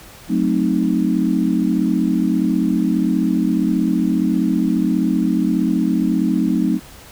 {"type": "chord", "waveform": "sine", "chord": "F# diminished seventh", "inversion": "none", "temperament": "equal", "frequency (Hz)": [185, 220, 261.6, 311.1], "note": ["F#3", "A3", "C4", "Eb4"], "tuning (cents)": [0, 0, 0, 0], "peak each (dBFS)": -20, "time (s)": [0.28, 6.8], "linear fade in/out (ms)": 50, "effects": ["pink hiss -41 dBFS RMS until 7.11 s"]}